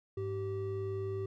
triangle tone pair together, 102.28 / 386.5 Hz, G#2 / G4, -26 / -24 cents, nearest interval octave + major seventh, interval 2302 cents, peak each -36 / -34 dBFS, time 0.17-1.26 s, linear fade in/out 5 ms, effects none

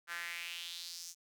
sawtooth tone with high-pass filter sweep, 171.5 Hz, F3, 31 cents flat, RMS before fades -44 dBFS, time 0.07-1.15 s, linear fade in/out 50 ms, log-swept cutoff 1500 to 6400 Hz, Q 3.4, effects none

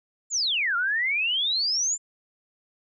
sine exponential two-way sweep, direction down then up, 7360 to 1365 to 7360 Hz, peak -22 dBFS, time 0.3-1.98 s, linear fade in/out 50 ms, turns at 0.76 s, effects none

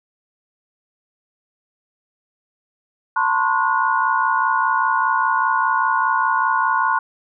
sine tone cluster, 897 / 1020 / 1085 / 1452 Hz, A5 / C6 / C#6 / F#6, +33 / -44 / -37 / -33 cents, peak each -21 dBFS, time 3.16-6.99 s, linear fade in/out 5 ms, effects none

